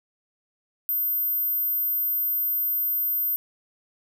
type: tone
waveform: sine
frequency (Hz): 13620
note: G#9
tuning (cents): +42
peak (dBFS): -22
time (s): 0.89-3.36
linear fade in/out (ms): 0
effects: none